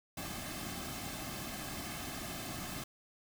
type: noise with comb filter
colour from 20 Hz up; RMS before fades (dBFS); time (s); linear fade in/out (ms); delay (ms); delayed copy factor
pink; -42; 0.17-2.84; 5; 2.1; -0.65
effects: none